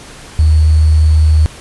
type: tone with sample-and-hold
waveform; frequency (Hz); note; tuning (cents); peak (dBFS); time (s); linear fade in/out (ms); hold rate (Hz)
sine; 77.7; D#2; -2; -5; 0.39-1.46; 0; 4410
effects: pink hiss -34 dBFS RMS until 1.6 s + resampled to 24000 Hz